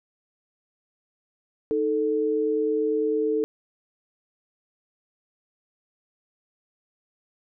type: tone pair together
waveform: sine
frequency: 311.1 / 440 Hz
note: D#4 / A4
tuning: 0 / 0 cents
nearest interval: tritone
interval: 600 cents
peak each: -27 / -22 dBFS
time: 1.71-3.44 s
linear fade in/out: 0 ms
effects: none